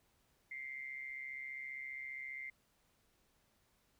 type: tone with amplitude modulation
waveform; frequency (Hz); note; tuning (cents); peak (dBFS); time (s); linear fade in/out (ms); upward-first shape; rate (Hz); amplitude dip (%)
sine; 2093; C7; 0; -40; 0.51-2.5; 5; sine; 135; 65
effects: pink hiss -75 dBFS RMS until 3.99 s